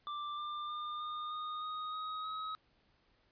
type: tone with pitch steps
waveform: square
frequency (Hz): 1179 / 1192 / 1205.2 / 1218.5 / 1231.9 / 1245.5 / 1259.2 / 1273.1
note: D6 / D6 / D6 / D#6 / D#6 / D#6 / D#6 / D#6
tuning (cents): +6 / +25 / +44 / -37 / -18 / +1 / +20 / +39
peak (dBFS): -39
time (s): 0.07-2.55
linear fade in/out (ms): 0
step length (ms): 310
effects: pink hiss -72 dBFS RMS until 3.31 s + resampled to 11025 Hz